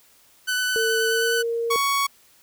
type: tone with vibrato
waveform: sawtooth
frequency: 1500 Hz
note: F#6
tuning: 23 cents sharp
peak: -18 dBFS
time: 0.47-1.43 s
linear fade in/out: 20 ms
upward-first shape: square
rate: 9.4 Hz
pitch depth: 9 cents each way
type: tone with pitch glide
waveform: sine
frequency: 449.7 to 464.2 Hz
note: A4 to A#4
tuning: +38 to -7 cents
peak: -22 dBFS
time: 0.76-1.76 s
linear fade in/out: 0 ms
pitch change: +55 cents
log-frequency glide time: 1.06-1.31 s
type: tone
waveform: sawtooth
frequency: 1116 Hz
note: C#6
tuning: 11 cents sharp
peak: -16 dBFS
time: 1.7-2.07 s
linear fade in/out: 10 ms
effects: white hiss -56 dBFS RMS until 2.42 s